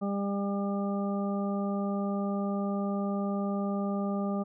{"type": "harmonic tone", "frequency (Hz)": 200, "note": "G3", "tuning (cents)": 35, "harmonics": [1, 2, 3, 4, 6], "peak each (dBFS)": [-29, -38, -37, -41, -41], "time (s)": [0.01, 4.44], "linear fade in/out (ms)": 20, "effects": []}